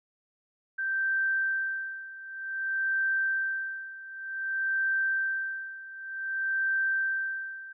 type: tone with tremolo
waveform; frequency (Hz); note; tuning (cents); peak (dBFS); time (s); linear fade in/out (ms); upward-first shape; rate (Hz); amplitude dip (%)
sine; 1564; G6; -4; -24; 0.78-7.73; 10; sine; 0.54; 85
effects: none